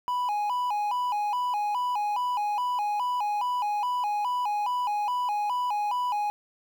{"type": "tone with vibrato", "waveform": "triangle", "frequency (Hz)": 906, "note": "A#5", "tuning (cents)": -50, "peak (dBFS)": -23, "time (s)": [0.08, 6.3], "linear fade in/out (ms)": 0, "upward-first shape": "square", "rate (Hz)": 2.4, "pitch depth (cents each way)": 150, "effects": ["9-bit"]}